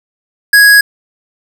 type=tone; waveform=square; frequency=1661.2 Hz; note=G#6; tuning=in tune; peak=-3 dBFS; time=0.53-0.81 s; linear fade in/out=5 ms; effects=none